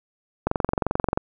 click train, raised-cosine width 1 ms, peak -7 dBFS, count 17, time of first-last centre 0.47-1.175 s, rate 22.7 Hz, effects none

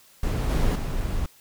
brown noise with level steps, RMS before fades -24 / -21 / -27 dBFS, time 0.23-1.26 s, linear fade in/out 2 ms, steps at 0.49 / 0.75 s, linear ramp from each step 10 ms, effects white hiss -55 dBFS RMS until 1.4 s

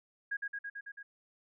sine tone with echo, 1640 Hz, G#6, 22 cents flat, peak -32 dBFS, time 0.31-0.37 s, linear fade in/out 10 ms, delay 110 ms, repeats 6, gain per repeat -2 dB, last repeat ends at 1.03 s, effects none

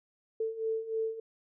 sine beating tone pair, 443 / 446.3 Hz, A4 / A4, +12 / +25 cents, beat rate 3.3 Hz, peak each -36 / -32 dBFS, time 0.4-1.2 s, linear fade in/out 5 ms, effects none

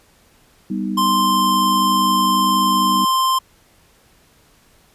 sine chord, G augmented, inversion none, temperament equal, 196 / 246.9 / 311.1 Hz, G3 / B3 / D#4, 0 / 0 / 0 cents, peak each -22 / -26 / -26 dBFS, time 0.7-3.05 s, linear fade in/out 5 ms
square tone, 1046.5 Hz, C6, in tune, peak -15 dBFS, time 0.97-3.39 s, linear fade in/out 10 ms
effects pink hiss -54 dBFS RMS until 4.94 s + resampled to 32000 Hz

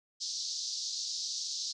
pink band-pass noise, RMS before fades -37 dBFS, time 0.2-1.73 s, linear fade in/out 20 ms, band 4100 to 6300 Hz, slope 48 dB/octave, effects none

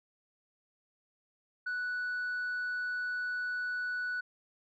sine tone, 1480 Hz, F#6, in tune, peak -30 dBFS, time 1.66-4.21 s, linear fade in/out 10 ms, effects tanh soft clip ceiling -31 dBFS

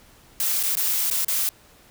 blue noise with dropouts, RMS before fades -23 dBFS, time 0.4-1.49 s, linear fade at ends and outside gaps 1 ms, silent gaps 0.629-0.635 / 0.753-0.77 / 1.101-1.111 / 1.247-1.282 s, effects pink hiss -53 dBFS RMS until 1.9 s

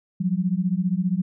sine beating tone pair, 175.3 / 190.3 Hz, F3 / F#3, +7 / +49 cents, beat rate 15 Hz, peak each -23 dBFS, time 0.2-1.22 s, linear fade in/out 10 ms, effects none

